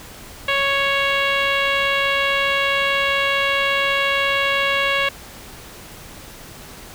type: tone with low-pass filter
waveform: 10% pulse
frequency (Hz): 554.4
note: C#5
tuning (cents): 0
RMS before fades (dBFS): -19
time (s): 0.48-5.09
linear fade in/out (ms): 5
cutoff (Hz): 3100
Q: 1.6
effects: pink hiss -39 dBFS RMS until 6.94 s